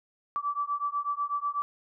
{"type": "beating tone pair", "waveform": "sine", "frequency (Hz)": [1154, 1162.1], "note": ["D6", "D6"], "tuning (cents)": [-31, -19], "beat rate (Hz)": 8.1, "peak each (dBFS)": -31, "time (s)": [0.36, 1.62], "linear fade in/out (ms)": 0, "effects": []}